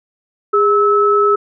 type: tone pair together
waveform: sine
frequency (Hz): 409.5 / 1300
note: G#4 / E6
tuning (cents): -24 / -24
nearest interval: octave + minor sixth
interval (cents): 2000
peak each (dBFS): -12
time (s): 0.53-1.36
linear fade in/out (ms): 10
effects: none